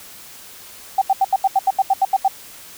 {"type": "tone bursts", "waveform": "sine", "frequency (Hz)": 775, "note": "G5", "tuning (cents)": -20, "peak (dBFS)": -11, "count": 12, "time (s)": [0.98, 2.281], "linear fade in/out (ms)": 5, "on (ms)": 36, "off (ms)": 79, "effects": ["white hiss -40 dBFS RMS until 2.77 s"]}